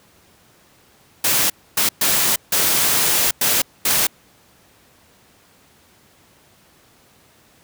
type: noise bursts at uneven times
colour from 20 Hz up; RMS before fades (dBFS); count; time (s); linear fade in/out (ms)
white; -17; 6; 1.24-1.5 / 1.77-1.89 / 2.01-2.36 / 2.52-3.31 / 3.41-3.62 / 3.85-4.07; 5
effects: pink hiss -53 dBFS RMS until 7.63 s + high-pass 80 Hz 12 dB/octave